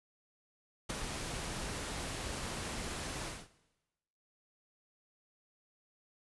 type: noise with ADSR envelope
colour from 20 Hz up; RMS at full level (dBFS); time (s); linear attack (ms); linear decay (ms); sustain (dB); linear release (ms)
pink; -34; 0.89-3.48; 13; 11; -6; 230
effects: noise-tail reverb RT60 1.0 s tail -17 dB re dry + resampled to 24000 Hz